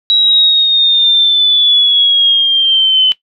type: linear sweep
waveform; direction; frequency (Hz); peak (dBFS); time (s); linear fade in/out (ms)
sine; down; 3878 to 3028; -6; 0.1-3.12; 0
effects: noise-tail reverb RT60 0.1 s tail -17 dB re dry